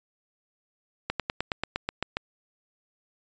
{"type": "slowing click train", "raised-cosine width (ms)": 0.3, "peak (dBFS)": -11, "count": 10, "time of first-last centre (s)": [1.1, 2.17], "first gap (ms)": 97, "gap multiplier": 1.05, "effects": ["resampled to 16000 Hz"]}